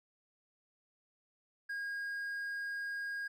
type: tone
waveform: triangle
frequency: 1630 Hz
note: G#6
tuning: 33 cents flat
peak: -35 dBFS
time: 1.69-3.28 s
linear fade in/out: 10 ms
effects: none